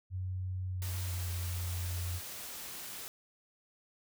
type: tone with pitch glide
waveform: sine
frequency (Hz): 92.6 to 87.96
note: F#2 to F2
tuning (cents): +2 to +13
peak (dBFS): -34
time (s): 0.1-2.21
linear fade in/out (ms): 50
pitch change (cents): -89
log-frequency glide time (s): 0.68-1.3
type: noise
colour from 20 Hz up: white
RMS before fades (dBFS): -44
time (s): 0.82-3.08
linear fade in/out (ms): 0
effects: none